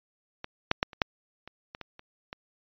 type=clicks; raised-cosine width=0.3 ms; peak=-20 / -6 / -7 / -29 / -6 / -27 / -23 / -23 / -30 / -22 dBFS; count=10; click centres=0.444 / 0.714 / 0.829 / 0.932 / 1.018 / 1.476 / 1.749 / 1.813 / 1.994 / 2.329 s; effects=resampled to 11025 Hz